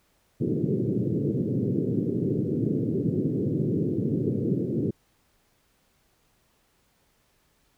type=band-pass noise; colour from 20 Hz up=pink; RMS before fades=-26 dBFS; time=0.4-4.91 s; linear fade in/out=10 ms; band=110 to 440 Hz; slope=48 dB/octave; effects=pink hiss -67 dBFS RMS until 7.77 s